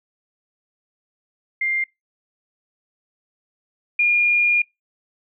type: tone pair in turn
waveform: sine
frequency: 2100 / 2421 Hz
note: C7 / D#7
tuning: +6 / -48 cents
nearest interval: major second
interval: 246 cents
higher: second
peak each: -19 / -14 dBFS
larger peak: second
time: 1.61-1.84 / 3.99-4.62 s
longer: second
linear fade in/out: 5 ms
effects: noise-tail reverb RT60 0.2 s tail -25 dB re dry